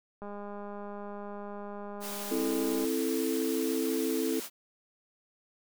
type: click train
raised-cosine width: 1 ms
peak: -29 dBFS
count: 537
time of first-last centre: 0.22-2.847 s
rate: 204 Hz
type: high-pass noise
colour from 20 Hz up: white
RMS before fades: -40 dBFS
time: 2-4.5 s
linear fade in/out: 50 ms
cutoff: 190 Hz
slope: 24 dB/octave
type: chord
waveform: sine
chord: A minor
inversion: first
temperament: just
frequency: 264 / 330 / 440 Hz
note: C4 / E4 / A4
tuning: +16 / +2 / 0 cents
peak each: -32 dBFS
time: 2.31-4.4 s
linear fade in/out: 5 ms
effects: none